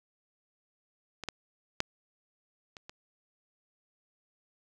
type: clicks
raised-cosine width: 0.2 ms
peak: -22 / -16 / -10 / -28 / -27 dBFS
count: 5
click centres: 1.237 / 1.287 / 1.804 / 2.768 / 2.895 s
effects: none